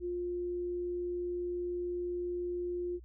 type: tone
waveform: sine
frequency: 352.9 Hz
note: F4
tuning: 18 cents sharp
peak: -33 dBFS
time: 0-3 s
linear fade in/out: 50 ms
effects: added 60 Hz sine -49 dBFS peak until 3.04 s